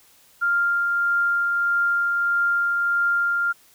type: tone with tremolo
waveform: sine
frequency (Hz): 1396.9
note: F6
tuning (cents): 0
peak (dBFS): -17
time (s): 0.41-3.53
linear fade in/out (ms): 20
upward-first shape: triangle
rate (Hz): 1.6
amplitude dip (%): 25
effects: white hiss -55 dBFS RMS until 3.74 s